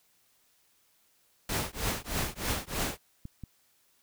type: noise with tremolo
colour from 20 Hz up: pink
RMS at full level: -29 dBFS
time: 1.49-2.98 s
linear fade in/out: 2 ms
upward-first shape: triangle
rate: 3.2 Hz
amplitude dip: 100%
type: clicks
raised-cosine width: 5 ms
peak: -28 dBFS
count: 2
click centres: 3.254 / 3.437 s
effects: white hiss -68 dBFS RMS until 4.02 s